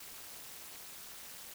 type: noise with amplitude modulation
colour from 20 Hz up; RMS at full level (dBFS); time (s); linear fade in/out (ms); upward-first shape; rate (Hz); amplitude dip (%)
white; -45; 0-1.54; 5; sine; 261; 100
effects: none